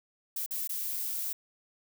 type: noise with dropouts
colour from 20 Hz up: violet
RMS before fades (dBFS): -34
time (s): 0.36-1.33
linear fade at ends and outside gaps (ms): 5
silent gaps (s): 0.462-0.508 / 0.675-0.693
effects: none